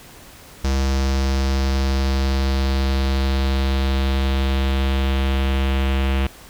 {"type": "tone with low-pass filter sweep", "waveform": "square", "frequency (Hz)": 67.2, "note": "C2", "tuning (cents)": 47, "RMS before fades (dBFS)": -19, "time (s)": [0.64, 6.27], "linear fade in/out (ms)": 5, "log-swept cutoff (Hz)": [5800, 2900], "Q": 2.5, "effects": ["pink hiss -43 dBFS RMS until 6.49 s"]}